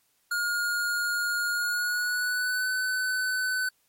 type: tone with pitch glide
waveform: square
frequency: 1426 to 1509.1 Hz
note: F6 to F#6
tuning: +36 to +34 cents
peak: -26 dBFS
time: 0.31-3.69 s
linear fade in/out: 5 ms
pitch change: +98 cents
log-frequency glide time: 1.51-2.69 s
effects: white hiss -69 dBFS RMS until 3.88 s + MP3 64 kbps